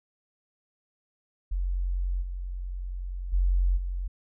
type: tone with level steps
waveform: sine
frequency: 45.14 Hz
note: F#1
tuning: 42 cents flat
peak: -25 / -31 / -20 / -28 dBFS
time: 1.51-4.08 s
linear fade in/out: 10 ms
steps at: 2.21 / 3.32 / 3.76 s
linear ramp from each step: 20 ms
effects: none